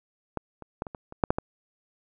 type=clicks; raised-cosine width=1 ms; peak=-15 / -27 / -15 / -23 / -23 / -27 / -6 / -7 / -13 dBFS; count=9; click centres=0.373 / 0.623 / 0.821 / 0.868 / 0.948 / 1.124 / 1.238 / 1.305 / 1.385 s; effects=none